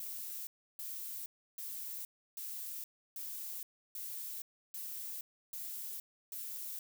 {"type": "noise bursts", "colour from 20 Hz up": "violet", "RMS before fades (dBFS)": -43, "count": 9, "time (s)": [0, 6.79], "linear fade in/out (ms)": 2, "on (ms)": 470, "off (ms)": 320, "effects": []}